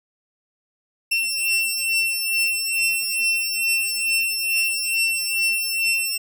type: beating tone pair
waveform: sawtooth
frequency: 2699 / 2701.3 Hz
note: E7 / E7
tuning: +40 / +42 cents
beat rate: 2.3 Hz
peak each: -22 / -18 dBFS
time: 1.11-6.18 s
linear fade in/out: 10 ms
effects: none